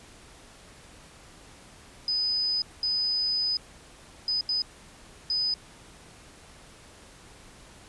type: tone bursts at uneven times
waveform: sine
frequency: 5000 Hz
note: D#8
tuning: 8 cents sharp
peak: -24 dBFS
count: 5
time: 2.08-2.62 / 2.83-3.57 / 4.28-4.41 / 4.49-4.62 / 5.3-5.54 s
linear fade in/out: 2 ms
effects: pink hiss -51 dBFS RMS until 7.88 s + resampled to 24000 Hz